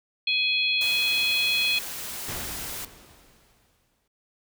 harmonic tone, 838 Hz, G#5, 15 cents sharp, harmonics 3 / 4 / 5, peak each -24 / -26 / -28 dBFS, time 0.27-1.79 s, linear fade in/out 5 ms
white noise, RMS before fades -35 dBFS, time 0.81-2.85 s, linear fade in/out 2 ms
pink noise with exponential decay, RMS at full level -34 dBFS, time 2.28-4.08 s, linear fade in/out 5 ms, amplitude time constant 390 ms
effects none

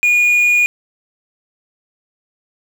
triangle tone with quantisation, 2442 Hz, D#7, 33 cents flat, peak -8 dBFS, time 0.03-0.66 s, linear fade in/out 0 ms, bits 6, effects none

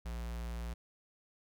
square tone with notch filter, 58.27 Hz, A#1, in tune, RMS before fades -40 dBFS, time 0.05-0.74 s, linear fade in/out 10 ms, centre 330 Hz, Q 2, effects none

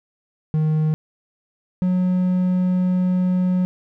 triangle tone pair in turn, 155.4 / 182.42 Hz, D#3 / F#3, -2 / -24 cents, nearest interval minor third, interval 278 cents, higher second, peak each -14 dBFS, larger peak neither, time 0.54-0.94 / 1.82-3.65 s, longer second, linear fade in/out 0 ms, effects none

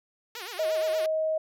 5% pulse tone with vibrato, 415.3 Hz, G#4, in tune, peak -25 dBFS, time 0.35-1.06 s, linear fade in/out 2 ms, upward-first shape sine, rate 8.5 Hz, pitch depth 280 cents each way
sine tone, 631 Hz, D#5, 24 cents sharp, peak -24 dBFS, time 0.59-1.38 s, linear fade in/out 5 ms
effects none

